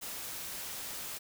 white noise, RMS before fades -41 dBFS, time 0.01-1.19 s, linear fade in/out 20 ms, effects none

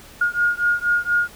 sine beating tone pair, 1426 / 1430.2 Hz, F6 / F6, +36 / +41 cents, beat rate 4.2 Hz, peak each -20 dBFS, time 0.21-1.28 s, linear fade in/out 5 ms, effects pink hiss -44 dBFS RMS until 1.35 s

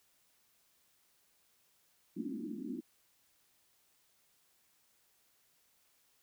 pink band-pass noise, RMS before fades -41 dBFS, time 2.16-2.81 s, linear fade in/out 10 ms, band 190 to 350 Hz, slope 96 dB/octave, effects white hiss -72 dBFS RMS until 6.22 s

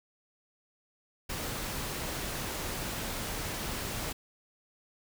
pink noise, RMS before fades -36 dBFS, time 1.29-4.13 s, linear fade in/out 10 ms, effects none

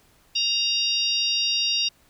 harmonic tone with a mistuned harmonic, 932.3 Hz, A#5, in tune, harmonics 3 / 4 / 5 / 6, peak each -25 / -26 / -27 / -28 dBFS, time 0.35-1.89 s, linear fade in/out 10 ms, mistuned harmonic 5, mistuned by +31 cents, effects pink hiss -59 dBFS RMS until 2.09 s

